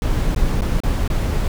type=noise with dropouts; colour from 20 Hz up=brown; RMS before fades=-18 dBFS; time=0.02-1.48 s; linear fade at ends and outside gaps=1 ms; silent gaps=0.348-0.361 / 0.609-0.619 / 0.803-0.835 / 1.078-1.101 s; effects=none